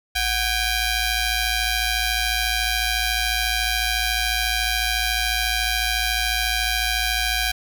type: ring-modulated tone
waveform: 10% pulse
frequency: 791 Hz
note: G5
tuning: 15 cents sharp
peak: -9 dBFS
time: 0.15-7.52 s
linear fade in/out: 10 ms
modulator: 848 Hz
effects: none